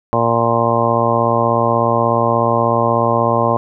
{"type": "harmonic tone", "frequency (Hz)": 116.54, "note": "A#2", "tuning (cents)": 0, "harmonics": [1, 2, 3, 4, 5, 6, 7, 8, 9], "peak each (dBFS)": [-21, -22, -24, -21, -18, -22, -22, -23, -18], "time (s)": [0.13, 3.57], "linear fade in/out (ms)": 0, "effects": []}